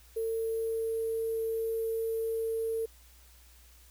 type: tone with sample-and-hold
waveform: sine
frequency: 450.3 Hz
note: A4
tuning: 40 cents sharp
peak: -29 dBFS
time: 0.16-2.86 s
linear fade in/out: 10 ms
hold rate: 11025 Hz
effects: added 60 Hz sine -56 dBFS peak until 3.9 s + white hiss -60 dBFS RMS until 3.9 s